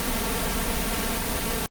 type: noise with comb filter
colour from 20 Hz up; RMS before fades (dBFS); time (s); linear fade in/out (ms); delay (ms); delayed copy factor
pink; -26; 0-1.66; 0; 4.4; +0.75
effects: Opus 32 kbps